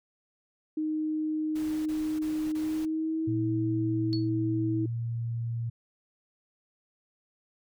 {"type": "tone with pitch glide", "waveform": "sine", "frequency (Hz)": [310, 322.8], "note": ["D#4", "E4"], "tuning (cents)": [-6, -36], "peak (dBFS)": -27, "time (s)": [0.77, 4.86], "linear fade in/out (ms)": 5, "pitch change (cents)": 70, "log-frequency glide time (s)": [2.55, 3.34]}
{"type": "noise bursts", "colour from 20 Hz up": "pink", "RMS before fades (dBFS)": -47, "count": 4, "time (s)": [1.55, 2.856], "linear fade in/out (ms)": 10, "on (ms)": 310, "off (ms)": 22}
{"type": "tone", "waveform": "sine", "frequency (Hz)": 116.4, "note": "A#2", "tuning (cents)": -2, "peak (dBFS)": -29, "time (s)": [3.27, 5.7], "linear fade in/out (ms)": 10}
{"type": "tone with exponential decay", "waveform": "sine", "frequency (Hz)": 4400, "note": "C#8", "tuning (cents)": -14, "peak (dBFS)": -31, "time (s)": [4.13, 4.29], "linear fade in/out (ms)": 0, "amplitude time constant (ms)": 34}
{"effects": []}